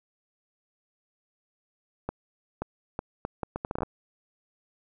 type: accelerating click train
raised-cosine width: 1 ms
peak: -16 dBFS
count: 13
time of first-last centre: 2.09-3.832 s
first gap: 530 ms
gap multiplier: 0.7
effects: none